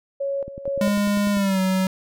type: tone with tremolo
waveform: sine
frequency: 554.4 Hz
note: C#5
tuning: in tune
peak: -22 dBFS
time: 0.2-0.94 s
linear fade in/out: 10 ms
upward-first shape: square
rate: 2.2 Hz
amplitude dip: 75%
type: click train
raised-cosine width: 3 ms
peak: -23 dBFS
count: 10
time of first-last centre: 0.48-1.371 s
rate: 10.1 Hz
type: tone with pitch glide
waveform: square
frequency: 204.1 to 188.24 Hz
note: G#3 to F#3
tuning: -30 to +30 cents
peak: -19 dBFS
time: 0.81-1.87 s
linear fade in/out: 2 ms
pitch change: -140 cents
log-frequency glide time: 1.32-1.6 s
effects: none